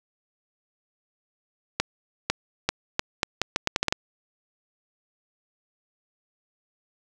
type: accelerating click train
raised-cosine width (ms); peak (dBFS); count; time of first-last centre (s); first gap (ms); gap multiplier
0.2; -4; 12; 1.8-3.925; 500; 0.78
effects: none